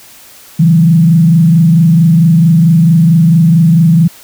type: tone with frequency modulation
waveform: sine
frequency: 164.81 Hz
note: E3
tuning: in tune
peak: -3 dBFS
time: 0.59-4.08 s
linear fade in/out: 10 ms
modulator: 24.5 Hz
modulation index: 0.66
effects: white hiss -37 dBFS RMS until 4.23 s